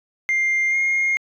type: tone with pitch glide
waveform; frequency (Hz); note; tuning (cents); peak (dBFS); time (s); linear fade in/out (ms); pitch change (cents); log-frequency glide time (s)
sine; 2100 to 2135; C7 to C7; +6 to +34; -15; 0.29-1.17; 0; +28; 0.69-0.76
effects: tanh soft clip ceiling -15 dBFS

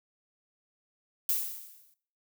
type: noise with exponential decay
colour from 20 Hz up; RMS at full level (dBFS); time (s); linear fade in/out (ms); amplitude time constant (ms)
violet; -26; 1.29-1.94; 2; 140
effects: noise-tail reverb RT60 0.5 s tail -18 dB re dry

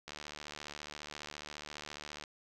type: click train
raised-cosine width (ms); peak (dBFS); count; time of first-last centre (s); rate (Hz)
0.2; -26; 162; 0.08-2.238; 74.6
effects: none

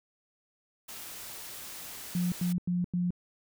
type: noise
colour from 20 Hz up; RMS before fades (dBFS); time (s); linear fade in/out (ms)
white; -43; 0.88-2.53; 10
type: tone bursts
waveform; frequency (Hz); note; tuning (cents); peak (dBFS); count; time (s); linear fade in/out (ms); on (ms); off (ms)
sine; 177.3; F3; +26; -26; 4; 2.15-3.106; 2; 170; 92
effects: none

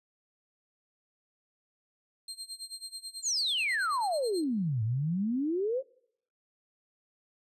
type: tone with tremolo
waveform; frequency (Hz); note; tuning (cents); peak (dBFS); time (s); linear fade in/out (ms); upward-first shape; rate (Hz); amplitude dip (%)
30% pulse; 4186; C8; 0; -34; 2.28-4.44; 2; sine; 9.2; 90
type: exponential two-way sweep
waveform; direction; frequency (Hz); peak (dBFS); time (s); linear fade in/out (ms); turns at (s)
sine; down then up; 7459 to 105.6 to 557; -27; 3.22-5.83; 50; 4.83
effects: noise-tail reverb RT60 0.7 s tail -25 dB re dry + resampled to 32000 Hz

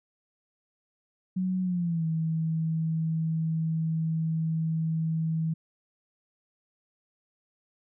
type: tone with pitch glide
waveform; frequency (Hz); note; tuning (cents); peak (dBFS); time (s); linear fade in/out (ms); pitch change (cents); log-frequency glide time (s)
sine; 185 to 161.05; F#3 to E3; 0 to -40; -25; 1.36-5.54; 10; -240; 1.62-2.05
effects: none

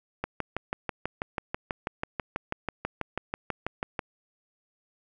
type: click train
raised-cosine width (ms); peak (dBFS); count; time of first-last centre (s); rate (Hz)
0.5; -14; 24; 0.24-3.992; 6.13
effects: none

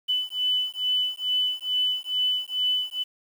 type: beating tone pair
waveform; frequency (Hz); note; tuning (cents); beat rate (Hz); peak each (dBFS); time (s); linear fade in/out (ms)
sine; 2997 / 2999.3; F#7 / F#7; +22 / +23; 2.3; -26; 0.08-3.04; 20
effects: 8-bit

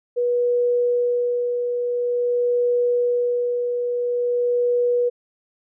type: tone with tremolo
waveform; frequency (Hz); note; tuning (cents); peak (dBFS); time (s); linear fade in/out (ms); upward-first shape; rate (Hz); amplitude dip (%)
sine; 485.8; B4; -29; -16; 0.16-5.1; 20; sine; 0.48; 40
effects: none

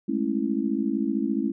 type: chord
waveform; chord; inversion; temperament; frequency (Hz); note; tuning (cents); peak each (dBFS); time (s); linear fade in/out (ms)
sine; A major seventh; third; just; 206.2 / 220 / 275 / 330; G#3 / A3 / C#4 / E4; -12 / 0 / -14 / +2; -30 / -28 / -27 / -29; 0.08-1.52; 10
effects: none

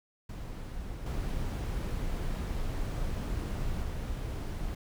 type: noise with level steps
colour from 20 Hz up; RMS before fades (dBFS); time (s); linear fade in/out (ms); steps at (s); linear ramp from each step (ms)
brown; -39 / -33 / -35; 0.29-4.75; 5; 1.06 / 3.83; 2
effects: none

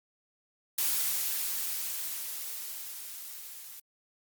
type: noise with level ramp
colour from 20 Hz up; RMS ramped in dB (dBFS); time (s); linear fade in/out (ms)
blue; -28 to -46; 0.78-3.8; 5
effects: Opus 48 kbps

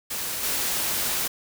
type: noise with level steps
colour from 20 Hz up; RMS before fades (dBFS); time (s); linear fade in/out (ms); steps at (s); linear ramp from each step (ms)
white; -30 / -26; 0.1-1.28; 10; 0.43; 2
effects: none

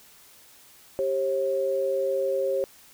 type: tone pair together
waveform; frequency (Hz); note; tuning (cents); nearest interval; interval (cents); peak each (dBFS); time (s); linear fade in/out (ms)
sine; 392 / 540; G4 / C#5; 0 / -45; tritone; 555; -28 / -24; 0.99-2.64; 0
effects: white hiss -53 dBFS RMS until 2.93 s

